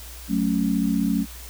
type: chord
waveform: sine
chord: F# minor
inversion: none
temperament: equal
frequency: 185 / 220 / 277.2 Hz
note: F#3 / A3 / C#4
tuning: 0 / 0 / 0 cents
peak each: -24 / -23 / -24 dBFS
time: 0.28-1.26 s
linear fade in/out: 50 ms
effects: added 60 Hz sine -39 dBFS peak until 1.49 s + white hiss -42 dBFS RMS until 1.49 s